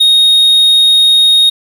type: tone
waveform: triangle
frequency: 3729 Hz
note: A#7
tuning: in tune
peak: -3 dBFS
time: 0-1.5 s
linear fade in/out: 10 ms
effects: 7-bit